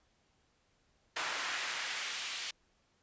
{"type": "noise with high-pass filter sweep", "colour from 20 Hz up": "brown", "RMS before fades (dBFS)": -38, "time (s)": [1.16, 2.51], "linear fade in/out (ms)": 5, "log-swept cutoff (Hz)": [1300, 3000], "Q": 0.99, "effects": ["pink hiss -73 dBFS RMS until 3.02 s", "resampled to 16000 Hz"]}